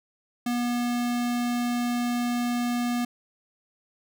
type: tone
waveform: square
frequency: 241.7 Hz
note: B3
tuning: 37 cents flat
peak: -25 dBFS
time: 0.46-3.05 s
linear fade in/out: 5 ms
effects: none